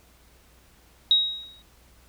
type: tone with exponential decay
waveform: sine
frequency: 3800 Hz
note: A#7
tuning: 33 cents sharp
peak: -13 dBFS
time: 1.11-1.62 s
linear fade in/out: 1 ms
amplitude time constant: 110 ms
effects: added 60 Hz sine -58 dBFS peak until 2.08 s + pink hiss -58 dBFS RMS until 2.08 s